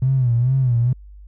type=tone with vibrato; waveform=triangle; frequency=125.5 Hz; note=B2; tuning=28 cents sharp; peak=-10 dBFS; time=0.02-0.93 s; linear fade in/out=5 ms; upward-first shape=sine; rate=2.3 Hz; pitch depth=120 cents each way; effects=tanh soft clip ceiling -12 dBFS + added 50 Hz sine -38 dBFS peak until 1.27 s